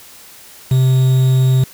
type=tone with quantisation; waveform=triangle; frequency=130 Hz; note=C3; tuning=11 cents flat; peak=-7 dBFS; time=0.71-1.64 s; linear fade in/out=5 ms; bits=5; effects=white hiss -40 dBFS RMS until 1.73 s